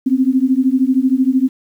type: beating tone pair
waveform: sine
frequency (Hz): 254.7 / 267.7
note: C4 / C4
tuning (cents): -46 / +40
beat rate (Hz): 13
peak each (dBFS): -14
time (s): 0.06-1.49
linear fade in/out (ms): 10
effects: 8-bit